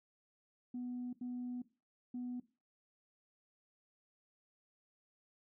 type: tone bursts at uneven times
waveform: sine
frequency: 246.9 Hz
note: B3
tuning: in tune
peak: -38 dBFS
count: 3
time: 0.74-1.13 / 1.21-1.62 / 2.14-2.4 s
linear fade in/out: 5 ms
effects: noise-tail reverb RT60 0.3 s tail -17 dB re dry + tanh soft clip ceiling -36 dBFS